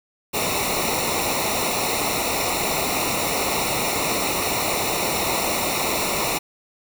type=noise with comb filter; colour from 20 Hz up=pink; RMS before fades=-23 dBFS; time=0.33-6.39 s; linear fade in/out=20 ms; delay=0.62 ms; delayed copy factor=-0.85; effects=none